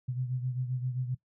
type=beating tone pair; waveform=sine; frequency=125.6 / 133.2 Hz; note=B2 / C3; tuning=+30 / +31 cents; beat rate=7.6 Hz; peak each=-31 / -37 dBFS; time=0.08-1.15 s; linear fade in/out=10 ms; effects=noise-tail reverb RT60 0.1 s tail -18 dB re dry